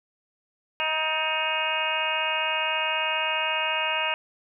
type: harmonic tone with a mistuned harmonic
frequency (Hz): 314.8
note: D#4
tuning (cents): +20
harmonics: 2 / 3 / 4 / 5 / 6 / 7 / 8 / 9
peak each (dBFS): -33 / -30 / -35 / -34 / -38 / -35 / -29 / -29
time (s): 0.8-4.14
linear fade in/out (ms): 0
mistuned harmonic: 6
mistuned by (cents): -53
effects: none